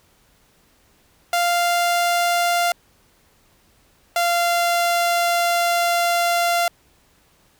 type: tone pair in turn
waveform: sawtooth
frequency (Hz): 696 / 691.6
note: F5 / F5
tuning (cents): -6 / -17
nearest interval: unison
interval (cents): 11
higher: first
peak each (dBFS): -13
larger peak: neither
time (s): 1.33-2.72 / 4.16-6.68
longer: second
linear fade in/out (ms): 2
effects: pink hiss -58 dBFS RMS until 7.59 s